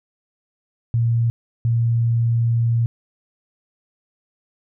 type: tone bursts at uneven times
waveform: sine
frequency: 116.54 Hz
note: A#2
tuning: in tune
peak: -15 dBFS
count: 2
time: 0.94-1.3 / 1.65-2.86 s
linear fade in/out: 0 ms
effects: none